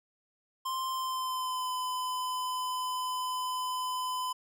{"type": "tone with pitch glide", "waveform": "square", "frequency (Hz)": [1046.5, 1012], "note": ["C6", "B5"], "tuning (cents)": [0, 42], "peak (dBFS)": -32, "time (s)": [0.65, 4.33], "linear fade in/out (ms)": 10, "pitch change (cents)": -58, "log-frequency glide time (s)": [0.89, 1.72], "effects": []}